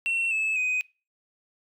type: tone with pitch steps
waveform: sine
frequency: 2713 / 2607 / 2505 Hz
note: E7 / E7 / D#7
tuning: +49 / -20 / +11 cents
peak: -21 dBFS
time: 0.06-0.81 s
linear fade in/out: 0 ms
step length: 250 ms
effects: noise-tail reverb RT60 0.3 s tail -24 dB re dry + tanh soft clip ceiling -22 dBFS